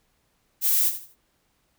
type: noise with echo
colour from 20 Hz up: violet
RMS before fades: -21 dBFS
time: 0.61-0.92 s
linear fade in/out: 50 ms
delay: 80 ms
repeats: 3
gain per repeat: -11 dB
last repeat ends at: 1.16 s
effects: pink hiss -69 dBFS RMS until 1.78 s